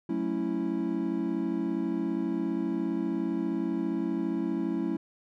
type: chord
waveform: triangle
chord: F# minor seventh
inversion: none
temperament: equal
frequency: 185 / 220 / 277.2 / 329.6 Hz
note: F#3 / A3 / C#4 / E4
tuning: 0 / 0 / 0 / 0 cents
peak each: -33 / -32 / -31 / -29 dBFS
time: 0.09-4.97 s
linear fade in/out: 5 ms
effects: none